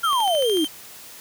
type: exponential sweep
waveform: sine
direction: down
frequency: 1431 to 293.3 Hz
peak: -18 dBFS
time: 0.03-0.65 s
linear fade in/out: 10 ms
type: tone with vibrato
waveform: 45% pulse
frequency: 3136 Hz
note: G7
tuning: in tune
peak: -25 dBFS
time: 0.03-0.68 s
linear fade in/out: 20 ms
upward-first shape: square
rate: 2.4 Hz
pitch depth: 21 cents each way
type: click train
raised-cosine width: 0.2 ms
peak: -18 dBFS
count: 8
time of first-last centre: 0.13-0.645 s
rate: 13.6 Hz
effects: white hiss -42 dBFS RMS until 1.2 s + high-pass 60 Hz 12 dB/octave